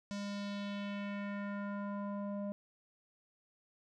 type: tone with low-pass filter sweep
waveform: square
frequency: 202.2 Hz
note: G#3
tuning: 46 cents flat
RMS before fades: -40 dBFS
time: 0.11-2.52 s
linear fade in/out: 0 ms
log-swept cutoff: 6000 to 660 Hz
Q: 2
effects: none